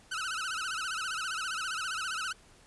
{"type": "tone with vibrato", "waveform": "sawtooth", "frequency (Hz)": 1400, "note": "F6", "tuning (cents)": 4, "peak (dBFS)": -29, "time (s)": [0.11, 2.33], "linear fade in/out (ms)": 10, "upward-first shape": "sine", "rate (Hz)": 15, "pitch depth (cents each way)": 170, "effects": ["pink hiss -59 dBFS RMS until 2.66 s", "resampled to 24000 Hz"]}